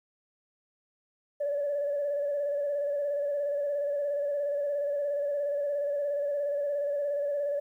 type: tone with vibrato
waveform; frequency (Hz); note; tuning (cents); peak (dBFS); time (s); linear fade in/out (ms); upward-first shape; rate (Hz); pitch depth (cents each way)
sine; 574; D5; -40; -26; 1.4-7.6; 10; square; 17; 31
effects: tanh soft clip ceiling -23 dBFS + 11-bit